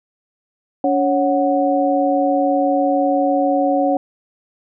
sine tone cluster, 284.2 / 552 / 738 Hz, C#4 / C#5 / F#5, +43 / -7 / -5 cents, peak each -18 dBFS, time 0.84-3.97 s, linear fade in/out 2 ms, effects none

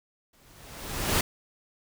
pink noise with exponential growth, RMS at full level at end -22 dBFS, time 0.33-1.21 s, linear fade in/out 5 ms, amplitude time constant 190 ms, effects none

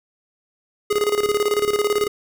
square tone with tremolo, 415.3 Hz, G#4, in tune, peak -16 dBFS, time 0.9-2.08 s, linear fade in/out 10 ms, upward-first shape square, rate 18 Hz, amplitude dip 70%, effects none

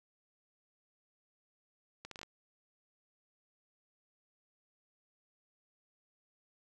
accelerating click train, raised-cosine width 0.2 ms, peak -28 dBFS, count 6, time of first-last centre 2.05-2.231 s, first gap 63 ms, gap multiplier 0.72, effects none

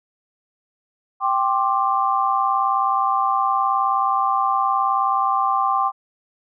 sine chord, G suspended fourth, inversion none, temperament equal with one note detuned, 784 / 1055.6 / 1174.7 Hz, G5 / C6 / D6, 0 / +15 / 0 cents, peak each -21 dBFS, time 1.2-5.92 s, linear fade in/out 50 ms, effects none

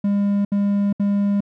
triangle tone bursts, 201.8 Hz, G#3, 49 cents flat, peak -14 dBFS, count 3, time 0.04-1.406 s, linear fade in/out 5 ms, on 410 ms, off 68 ms, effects none

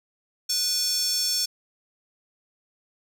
square tone with high-pass filter, 492.1 Hz, B4, 6 cents flat, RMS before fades -25 dBFS, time 0.49-1.46 s, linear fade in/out 10 ms, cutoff 5300 Hz, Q 4.8, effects none

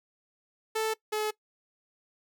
sawtooth tone pair in turn, 440 / 427.5 Hz, A4 / A4, 0 / -50 cents, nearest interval unison, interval 50 cents, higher first, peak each -23 / -24 dBFS, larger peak first, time 0.75-0.94 / 1.12-1.31 s, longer neither, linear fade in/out 10 ms, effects noise-tail reverb RT60 0.1 s tail -21 dB re dry

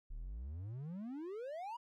triangle exponential sweep, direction up, 32.7 to 987.8 Hz, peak -40 dBFS, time 0.1-1.77 s, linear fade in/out 10 ms, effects none

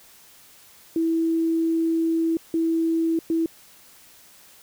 sine tone bursts at uneven times, 327.8 Hz, E4, 10 cents flat, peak -19 dBFS, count 3, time 0.96-2.37 / 2.54-3.19 / 3.3-3.46 s, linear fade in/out 2 ms, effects white hiss -51 dBFS RMS until 4.62 s

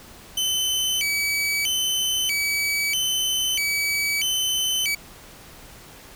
sawtooth tone with vibrato, 2637 Hz, E7, in tune, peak -18 dBFS, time 0.37-4.95 s, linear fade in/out 5 ms, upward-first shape square, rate 0.78 Hz, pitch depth 250 cents each way, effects pink hiss -45 dBFS RMS until 6.15 s

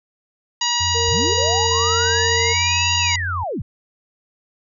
harmonic tone, 958 Hz, A#5, 47 cents sharp, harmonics 1 / 2 / 3 / 4 / 5 / 6 / 7, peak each -24 / -28 / -24 / -26 / -24 / -32 / -24 dBFS, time 0.61-3.16 s, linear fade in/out 5 ms
sine tone, 89.1 Hz, F2, 35 cents sharp, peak -24 dBFS, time 0.8-3.44 s, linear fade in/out 10 ms
sine tone with pitch glide, 464.5 to 458.9 Hz, A#4 to A#4, -6 to -27 cents, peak -22 dBFS, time 0.94-2.54 s, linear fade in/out 20 ms, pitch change -21 cents, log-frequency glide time 1.43-1.68 s
sine linear two-way sweep, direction up then down, 55 to 2853 to 55 Hz, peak -22 dBFS, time 1.08-3.62 s, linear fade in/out 5 ms, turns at 2.97 s
effects none

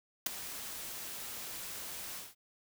white noise with ADSR envelope, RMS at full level -27 dBFS, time 0.26-2.35 s, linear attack 5 ms, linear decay 9 ms, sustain -16 dB, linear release 190 ms, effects none

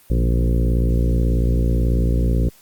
harmonic tone with a mistuned harmonic, 58.27 Hz, A#1, in tune, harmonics 1 / 2 / 3 / 4 / 5 / 6 / 7 / 8 / 9, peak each -16 / -22 / -26 / -28 / -30 / -32 / -33 / -34 / -35 dBFS, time 0.1-2.49 s, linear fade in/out 5 ms, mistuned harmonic 2, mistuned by +65 cents, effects white hiss -51 dBFS RMS until 2.61 s + Opus 32 kbps

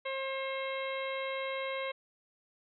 harmonic tone with a mistuned harmonic, 535 Hz, C5, 38 cents sharp, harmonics 1 / 2 / 3 / 4 / 5 / 6 / 7, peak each -36 / -41 / -47 / -40 / -47 / -48 / -48 dBFS, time 0.05-1.92 s, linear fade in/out 10 ms, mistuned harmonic 7, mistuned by +45 cents, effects none

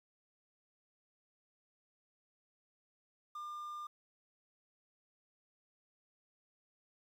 triangle tone with quantisation, 1200 Hz, D6, 37 cents sharp, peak -40 dBFS, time 3.35-3.87 s, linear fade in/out 5 ms, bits 11, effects none

